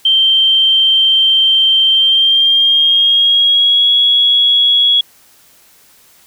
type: tone with pitch glide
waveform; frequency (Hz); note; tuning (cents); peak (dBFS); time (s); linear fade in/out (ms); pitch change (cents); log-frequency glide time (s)
sine; 3136 to 3342; G7 to G#7; 0 to +10; -7; 0.05-5.01; 5; +110; 1.91-3.91
effects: white hiss -47 dBFS RMS until 6.26 s